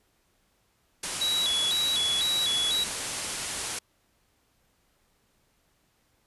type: low-pass noise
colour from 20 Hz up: white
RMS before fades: -34 dBFS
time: 1.03-3.79 s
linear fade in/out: 5 ms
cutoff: 11000 Hz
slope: 96 dB/octave
type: tone with vibrato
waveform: triangle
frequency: 3627 Hz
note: A#7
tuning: 48 cents flat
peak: -23 dBFS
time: 1.21-2.84 s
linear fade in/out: 5 ms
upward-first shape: square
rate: 2 Hz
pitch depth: 120 cents each way
effects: pink hiss -69 dBFS RMS until 6.26 s + resampled to 32000 Hz